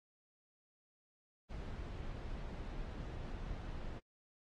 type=noise; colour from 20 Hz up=brown; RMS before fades=-44 dBFS; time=1.49-4 s; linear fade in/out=20 ms; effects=low-pass 5000 Hz 12 dB/octave + AAC 32 kbps